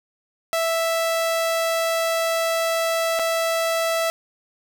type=tone with dropouts; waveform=sawtooth; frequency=659.3 Hz; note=E5; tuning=in tune; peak=-16 dBFS; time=0.53-4.1 s; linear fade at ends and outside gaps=0 ms; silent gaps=3.191-3.195 s; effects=none